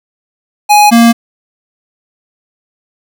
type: tone pair in turn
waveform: square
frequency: 833 / 232.8 Hz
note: G#5 / A#3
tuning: +5 / -2 cents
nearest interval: octave + minor seventh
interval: 2207 cents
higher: first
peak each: -3 dBFS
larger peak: neither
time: 0.69-0.91 / 0.91-1.13 s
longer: neither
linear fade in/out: 20 ms
effects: none